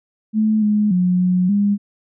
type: tone with pitch steps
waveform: sine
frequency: 216.5 / 210 / 180.6 / 181.6 / 203.1 Hz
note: A3 / G#3 / F#3 / F#3 / G#3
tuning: -28 / +19 / -42 / -32 / -38 cents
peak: -13 dBFS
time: 0.33-1.78 s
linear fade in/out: 50 ms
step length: 290 ms
effects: none